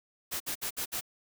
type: noise bursts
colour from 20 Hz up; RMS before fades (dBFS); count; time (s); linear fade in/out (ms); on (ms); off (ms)
white; -34; 5; 0.31-1.011; 20; 93; 59
effects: none